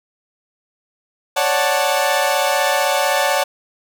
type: chord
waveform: sawtooth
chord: D major seventh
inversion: third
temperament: equal with one note detuned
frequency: 551.5 / 587.3 / 740 / 880 Hz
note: C#5 / D5 / F#5 / A5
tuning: -9 / 0 / 0 / 0 cents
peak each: -17 dBFS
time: 1.36-3.44 s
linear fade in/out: 10 ms
effects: none